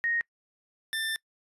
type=tone pair in turn; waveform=sine / 25% pulse; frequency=1864.7 / 1782.9 Hz; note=A#6 / A6; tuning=0 / +22 cents; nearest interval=minor second; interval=78 cents; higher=first; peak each=-25 dBFS; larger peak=neither; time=0.04-0.21 / 0.93-1.16 s; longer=second; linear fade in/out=0 ms; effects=noise-tail reverb RT60 0.1 s tail -25 dB re dry + resampled to 32000 Hz